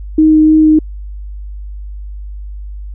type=tone with vibrato; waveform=sine; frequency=311.1 Hz; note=D#4; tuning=in tune; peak=-4 dBFS; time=0.18-0.79 s; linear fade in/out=5 ms; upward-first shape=sine; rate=3.3 Hz; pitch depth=9 cents each way; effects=added 50 Hz sine -23 dBFS peak until 2.94 s